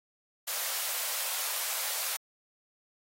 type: high-pass noise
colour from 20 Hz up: white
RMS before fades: -33 dBFS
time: 0.47-2.17 s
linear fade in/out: 10 ms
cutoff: 510 Hz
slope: 48 dB/octave
effects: AAC 48 kbps